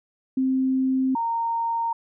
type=tone pair in turn; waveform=sine; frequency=262.1 / 923 Hz; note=C4 / A#5; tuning=+3 / -17 cents; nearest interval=octave + minor seventh; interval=2180 cents; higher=second; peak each=-19 / -22 dBFS; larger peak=first; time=0.37-1.15 / 1.15-1.93 s; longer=neither; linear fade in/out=5 ms; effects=none